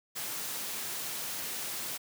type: high-pass noise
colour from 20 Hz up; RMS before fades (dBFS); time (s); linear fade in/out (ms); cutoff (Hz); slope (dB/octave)
white; -37; 0.15-1.98; 20; 100; 96
effects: none